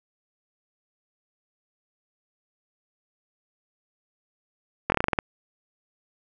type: slowing click train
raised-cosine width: 0.5 ms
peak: -6 dBFS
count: 9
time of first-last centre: 4.9-5.188 s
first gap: 21 ms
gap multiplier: 1.15
effects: none